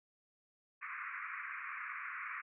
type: band-pass noise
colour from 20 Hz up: pink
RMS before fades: -44 dBFS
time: 0.81-2.42 s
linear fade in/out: 20 ms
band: 1100 to 2400 Hz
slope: 96 dB/octave
effects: none